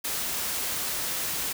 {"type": "noise", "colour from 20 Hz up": "white", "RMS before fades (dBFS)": -30, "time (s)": [0.04, 1.53], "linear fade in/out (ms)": 10, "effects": []}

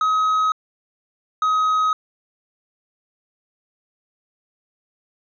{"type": "tone pair in turn", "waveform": "triangle", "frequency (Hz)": [1270, 1264.7], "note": ["D#6", "D#6"], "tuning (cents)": [35, 28], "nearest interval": "unison", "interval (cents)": 7, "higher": "first", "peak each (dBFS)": -14, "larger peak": "neither", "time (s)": [[0.01, 0.52], [1.42, 1.93]], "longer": "neither", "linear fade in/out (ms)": 2, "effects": ["resampled to 16000 Hz"]}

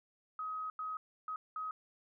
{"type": "tone bursts at uneven times", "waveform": "sine", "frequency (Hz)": 1265, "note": "D#6", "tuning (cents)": 28, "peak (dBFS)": -37, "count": 4, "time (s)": [[0.39, 0.7], [0.79, 0.97], [1.28, 1.36], [1.56, 1.71]], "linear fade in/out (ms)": 2, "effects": []}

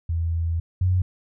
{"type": "tone pair in turn", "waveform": "sine", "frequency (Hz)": [83.1, 91.55], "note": ["E2", "F#2"], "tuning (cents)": [15, -18], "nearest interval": "major second", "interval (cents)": 167, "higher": "second", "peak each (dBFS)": [-21, -17], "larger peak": "second", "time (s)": [[0.09, 0.6], [0.81, 1.02]], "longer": "first", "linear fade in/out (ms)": 5, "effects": []}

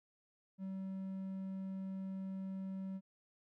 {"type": "tone", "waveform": "triangle", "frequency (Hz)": 191.2, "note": "G3", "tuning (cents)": -43, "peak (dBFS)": -38, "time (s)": [0.58, 3.01], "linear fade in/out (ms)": 50, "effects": []}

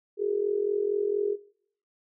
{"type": "tone with amplitude modulation", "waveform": "sine", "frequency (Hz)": 409.5, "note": "G#4", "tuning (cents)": -24, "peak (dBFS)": -21, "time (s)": [0.17, 1.37], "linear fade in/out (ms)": 50, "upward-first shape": "sine", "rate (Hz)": 44.3, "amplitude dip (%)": 90, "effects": ["noise-tail reverb RT60 0.6 s tail -20 dB re dry"]}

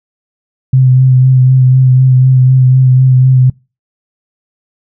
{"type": "tone with vibrato", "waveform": "sine", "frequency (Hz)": 129.3, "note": "C3", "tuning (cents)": -20, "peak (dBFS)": -3, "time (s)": [0.73, 3.5], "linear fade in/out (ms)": 5, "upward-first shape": "sine", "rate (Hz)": 4, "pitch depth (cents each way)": 23, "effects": ["noise-tail reverb RT60 0.3 s tail -26 dB re dry"]}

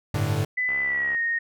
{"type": "chord", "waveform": "45% pulse", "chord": "G suspended second", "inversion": "none", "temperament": "equal with one note detuned", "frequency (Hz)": [98, 109.43, 146.83], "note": ["G2", "A2", "D3"], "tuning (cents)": [0, -9, 0], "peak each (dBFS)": [-27, -26, -27], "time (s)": [0.14, 0.45], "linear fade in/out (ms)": 5}
{"type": "tone with pitch glide", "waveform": "sine", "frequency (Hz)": [2002, 1857.2], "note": ["B6", "A#6"], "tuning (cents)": [23, -7], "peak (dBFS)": -22, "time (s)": [0.57, 1.39], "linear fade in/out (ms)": 10, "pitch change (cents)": -130, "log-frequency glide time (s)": [0.82, 1.18]}
{"type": "click train", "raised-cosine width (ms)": 0.5, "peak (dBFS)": -24, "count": 33, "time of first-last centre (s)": [0.69, 1.147], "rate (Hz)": 70}
{"effects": []}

